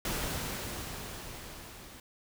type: noise with level ramp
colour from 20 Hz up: pink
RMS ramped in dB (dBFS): -33 to -50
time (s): 0.05-2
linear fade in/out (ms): 2
effects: none